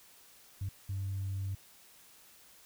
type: tone bursts at uneven times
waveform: sine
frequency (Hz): 97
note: G2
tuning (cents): -18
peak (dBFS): -32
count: 2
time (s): 0.61-0.69 / 0.89-1.55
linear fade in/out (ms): 5
effects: tanh soft clip ceiling -30 dBFS + white hiss -59 dBFS RMS until 2.65 s